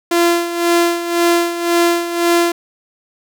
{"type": "tone with tremolo", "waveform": "sawtooth", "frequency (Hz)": 342.8, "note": "F4", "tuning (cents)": -32, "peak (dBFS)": -6, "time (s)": [0.11, 2.52], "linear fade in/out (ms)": 5, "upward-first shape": "sine", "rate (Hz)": 1.9, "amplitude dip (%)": 70, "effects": []}